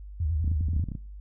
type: tone with vibrato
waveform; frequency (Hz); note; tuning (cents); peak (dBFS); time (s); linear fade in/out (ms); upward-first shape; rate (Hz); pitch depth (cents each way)
sine; 79.2; D#2; +31; -24; 0.2-0.84; 5; square; 10; 130
type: clicks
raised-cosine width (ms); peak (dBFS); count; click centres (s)
5; -22; 12; 0.444 / 0.478 / 0.516 / 0.609 / 0.686 / 0.734 / 0.765 / 0.796 / 0.839 / 0.887 / 0.918 / 0.952
effects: noise-tail reverb RT60 0.4 s tail -20 dB re dry + added 50 Hz sine -39 dBFS peak until 1.2 s